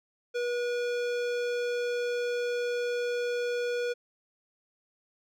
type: tone with hard clipping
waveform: sine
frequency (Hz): 483.9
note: B4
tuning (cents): -35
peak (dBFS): -30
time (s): 0.34-3.94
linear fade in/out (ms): 20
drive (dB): 17
effects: none